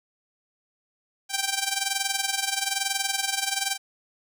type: tone with amplitude modulation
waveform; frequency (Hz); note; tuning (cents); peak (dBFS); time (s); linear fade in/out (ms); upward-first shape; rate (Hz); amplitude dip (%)
5% pulse; 784; G5; 0; -10; 1.29-3.78; 50; sine; 21.1; 75
effects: none